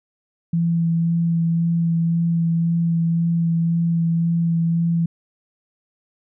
sine tone with vibrato, 167.3 Hz, E3, 26 cents sharp, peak -16 dBFS, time 0.53-5.06 s, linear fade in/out 5 ms, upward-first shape sine, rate 1.9 Hz, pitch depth 12 cents each way, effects none

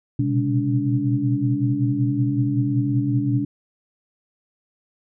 sine tone cluster, 119.7 / 125.1 / 135.5 / 203.5 / 287.5 Hz, A#2 / B2 / C#3 / G#3 / D4, +46 / +23 / -39 / -35 / -37 cents, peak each -26 / -22 / -28 / -30 / -22 dBFS, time 0.19-3.45 s, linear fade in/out 5 ms, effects none

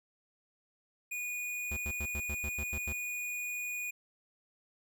square tone, 2457 Hz, D#7, 22 cents flat, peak -36 dBFS, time 1.11-3.91 s, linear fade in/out 10 ms
square tone bursts, 73.42 Hz, D2, in tune, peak -37 dBFS, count 9, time 1.71-2.927 s, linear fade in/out 5 ms, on 57 ms, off 88 ms
effects none

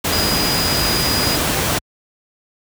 sine tone in noise, 4924 Hz, D#8, 19 cents flat, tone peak -20 dBFS, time 0.12-1.37 s, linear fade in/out 10 ms, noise pink, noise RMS -18 dBFS, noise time 0.04-1.79 s, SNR -5 dB, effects high-pass 60 Hz 12 dB/octave

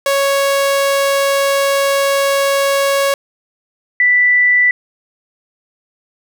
sawtooth / sine tone pair in turn, 554.4 / 1975.7 Hz, C#5 / B6, 0 / 0 cents, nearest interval octave + minor seventh, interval 2200 cents, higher second, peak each -8 / -8 dBFS, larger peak neither, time 0.06-3.14 / 4-4.71 s, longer first, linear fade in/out 2 ms, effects none

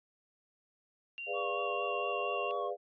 sine tone, 2768 Hz, F7, 16 cents flat, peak -39 dBFS, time 1.18-2.51 s, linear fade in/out 0 ms
sine chord, G# diminished seventh, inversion none, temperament equal with one note detuned, 410.3 / 493.9 / 587.3 / 698.5 Hz, G#4 / B4 / D5 / F5, -21 / 0 / 0 / 0 cents, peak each -39 dBFS, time 1.26-2.77 s, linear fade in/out 50 ms
triangle tone with vibrato, 1108.7 Hz, C#6, in tune, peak -36 dBFS, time 1.33-2.71 s, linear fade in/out 50 ms, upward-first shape sine, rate 4.3 Hz, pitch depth 30 cents each way
effects resampled to 11025 Hz

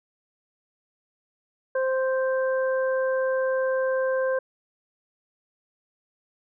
harmonic tone, 523 Hz, C5, 1 cent flat, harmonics 1 / 2 / 3, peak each -22 / -34 / -32 dBFS, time 1.75-4.39 s, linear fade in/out 5 ms, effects none

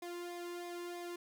sawtooth tone with flanger, 349.4 Hz, F4, 1 cent sharp, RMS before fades -44 dBFS, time 0.02-1.16 s, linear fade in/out 5 ms, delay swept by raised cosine 0.68 to 1.33 ms, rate 3.1 Hz, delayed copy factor -0.7, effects none

